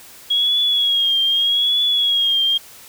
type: tone with vibrato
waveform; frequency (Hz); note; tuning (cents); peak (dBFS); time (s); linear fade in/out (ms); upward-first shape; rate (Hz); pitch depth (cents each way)
sine; 3304; G#7; -10; -14; 0.3-2.58; 10; triangle; 0.82; 70
effects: white hiss -42 dBFS RMS until 2.88 s